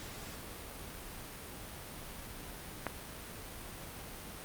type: click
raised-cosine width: 0.5 ms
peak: -18 dBFS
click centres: 2.867 s
effects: pink hiss -46 dBFS RMS until 4.44 s + Opus 48 kbps